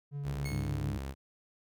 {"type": "tone with vibrato", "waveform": "triangle", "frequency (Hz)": 142.3, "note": "C#3", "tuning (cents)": 46, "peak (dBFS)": -33, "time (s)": [0.11, 0.95], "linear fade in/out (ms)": 50, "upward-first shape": "sine", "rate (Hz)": 5.5, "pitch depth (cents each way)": 10}
{"type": "tone", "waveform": "sawtooth", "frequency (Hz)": 67.7, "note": "C#2", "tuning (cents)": -40, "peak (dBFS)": -33, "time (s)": [0.23, 1.15], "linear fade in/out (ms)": 50}
{"type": "tone with exponential decay", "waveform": "sawtooth", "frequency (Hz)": 2183, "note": "C#7", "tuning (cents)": -27, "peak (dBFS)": -36, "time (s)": [0.45, 0.87], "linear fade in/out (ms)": 5, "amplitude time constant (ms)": 90}
{"type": "harmonic tone", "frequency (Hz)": 100.3, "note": "G2", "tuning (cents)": 40, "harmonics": [1, 2, 3], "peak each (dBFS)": [-36, -43, -43], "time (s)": [0.51, 0.98], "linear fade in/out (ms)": 5}
{"effects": []}